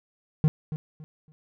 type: tone with echo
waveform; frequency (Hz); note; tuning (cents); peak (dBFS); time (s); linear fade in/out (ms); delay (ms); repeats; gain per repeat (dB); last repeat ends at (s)
triangle; 154.3; D#3; -14; -14; 0.44-0.48; 0; 280; 3; -12; 1.32
effects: none